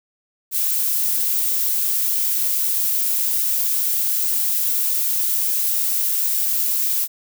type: noise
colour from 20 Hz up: violet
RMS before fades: -20 dBFS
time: 0.51-7.08 s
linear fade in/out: 50 ms
effects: none